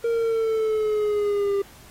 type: exponential sweep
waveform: triangle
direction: down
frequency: 466.2 to 396.5 Hz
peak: -18 dBFS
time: 0.04-1.62 s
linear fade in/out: 5 ms
effects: pink hiss -49 dBFS RMS until 1.9 s + AAC 48 kbps